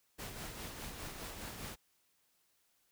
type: noise with tremolo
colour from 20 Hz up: pink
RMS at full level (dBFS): -44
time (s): 0.18-1.76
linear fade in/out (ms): 20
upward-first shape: sine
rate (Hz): 4.9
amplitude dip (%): 40
effects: white hiss -75 dBFS RMS until 2.91 s